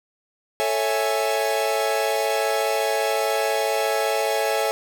45% pulse chord, A major seventh, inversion none, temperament equal, 440 / 554.4 / 659.3 / 830.6 Hz, A4 / C#5 / E5 / G#5, 0 / 0 / 0 / 0 cents, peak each -26 dBFS, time 0.6-4.71 s, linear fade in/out 0 ms, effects none

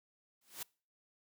white noise with exponential growth, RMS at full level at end -39 dBFS, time 0.41-0.63 s, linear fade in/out 5 ms, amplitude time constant 47 ms, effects noise-tail reverb RT60 0.4 s tail -25 dB re dry + high-pass 100 Hz 12 dB/octave

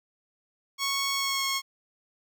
10% pulse tone with pitch glide, 1105 to 1088.5 Hz, C#6 to C#6, -6 to -32 cents, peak -18 dBFS, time 0.78-1.62 s, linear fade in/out 50 ms, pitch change -26 cents, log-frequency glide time 1.15-1.44 s, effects none

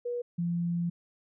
sine tone pair in turn, 483.6 / 171.87 Hz, B4 / F3, -36 / -27 cents, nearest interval octave + tritone, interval 1791 cents, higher first, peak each -30 / -27 dBFS, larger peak second, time 0.05-0.22 / 0.38-0.9 s, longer second, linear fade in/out 10 ms, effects none

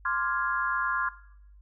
sine chord, D half-diminished seventh, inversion third, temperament equal, 1046.5 / 1174.7 / 1396.9 / 1661.2 Hz, C6 / D6 / F6 / Ab6, 0 / 0 / 0 / 0 cents, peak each -30 / -35 / -30 / -31 dBFS, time 0.05-1.09 s, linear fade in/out 5 ms, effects noise-tail reverb RT60 0.7 s tail -17 dB re dry + added 50 Hz sine -50 dBFS peak until 1.61 s

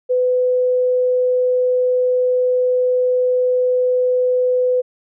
sine tone, 502 Hz, B4, 28 cents sharp, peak -13 dBFS, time 0.09-4.82 s, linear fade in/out 20 ms, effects none

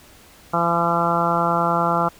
harmonic tone, 170 Hz, F3, 46 cents flat, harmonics 1 / 2 / 3 / 4 / 5 / 6 / 7 / 8, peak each -25 / -29 / -27 / -24 / -24 / -26 / -24 / -24 dBFS, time 0.53-2.09 s, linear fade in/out 10 ms, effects pink hiss -48 dBFS RMS until 2.19 s

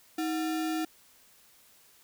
sine tone with sample-and-hold, 317.1 Hz, D#4, 33 cents sharp, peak -28 dBFS, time 0.18-0.85 s, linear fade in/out 5 ms, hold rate 1050 Hz, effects white hiss -60 dBFS RMS until 2.03 s

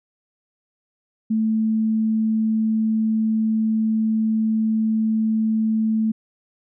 sine tone, 220 Hz, A3, in tune, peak -17 dBFS, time 1.3-6.12 s, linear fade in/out 10 ms, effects none

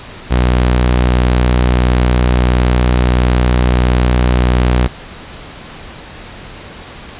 sawtooth tone, 61.5 Hz, B1, 7 cents flat, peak -5 dBFS, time 0.3-4.88 s, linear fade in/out 20 ms, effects pink hiss -32 dBFS RMS until 7.19 s + resampled to 8000 Hz

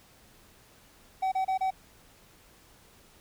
triangle tone bursts, 760 Hz, F#5, 46 cents sharp, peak -23 dBFS, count 4, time 1.22-1.707 s, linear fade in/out 10 ms, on 100 ms, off 29 ms, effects pink hiss -58 dBFS RMS until 3.2 s

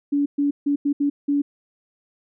sine tone bursts at uneven times, 285.9 Hz, D4, 46 cents flat, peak -17 dBFS, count 6, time 0.12-0.26 / 0.38-0.51 / 0.66-0.76 / 0.85-0.93 / 1-1.1 / 1.28-1.42 s, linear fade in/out 10 ms, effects none

